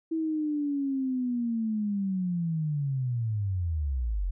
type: linear sweep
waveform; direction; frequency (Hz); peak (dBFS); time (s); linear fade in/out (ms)
sine; down; 326.2 to 41.66; -26; 0.11-4.31; 10
effects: none